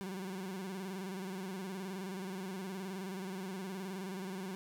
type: tone with vibrato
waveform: 30% pulse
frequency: 189.4 Hz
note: F#3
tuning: 41 cents sharp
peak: -37 dBFS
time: 0.01-4.55 s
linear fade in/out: 0 ms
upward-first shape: square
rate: 19 Hz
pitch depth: 66 cents each way
effects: none